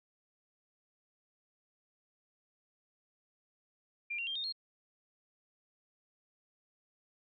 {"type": "tone with pitch steps", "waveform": "sine", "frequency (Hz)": [2388, 2759, 3188, 3683, 4255], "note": ["D7", "F7", "G7", "A#7", "C8"], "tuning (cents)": [28, -22, 28, -22, 28], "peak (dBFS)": -35, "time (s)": [4.1, 4.525], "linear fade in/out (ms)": 10, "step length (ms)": 85, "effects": []}